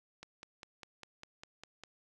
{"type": "click train", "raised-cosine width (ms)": 0.2, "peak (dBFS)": -30, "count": 9, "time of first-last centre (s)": [0.23, 1.836], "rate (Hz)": 4.98, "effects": []}